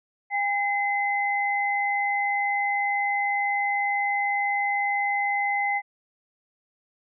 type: tone pair together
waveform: sine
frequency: 808 / 2050 Hz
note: G#5 / C7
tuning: -48 / -36 cents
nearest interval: octave + major third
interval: 1612 cents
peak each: -25 dBFS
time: 0.3-5.82 s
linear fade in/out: 50 ms
effects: none